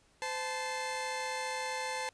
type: tone cluster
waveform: sawtooth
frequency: 514 / 874 / 2091 Hz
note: C5 / A5 / C7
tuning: -31 / -12 / -2 cents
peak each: -36 / -33 / -38 dBFS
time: 0.22-2.09 s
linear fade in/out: 0 ms
effects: pink hiss -67 dBFS RMS until 2.13 s + resampled to 22050 Hz